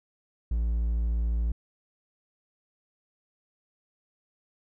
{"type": "tone", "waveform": "triangle", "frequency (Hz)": 57, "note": "A#1", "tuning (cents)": -38, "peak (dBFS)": -22, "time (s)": [0.51, 1.52], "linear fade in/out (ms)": 5, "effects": []}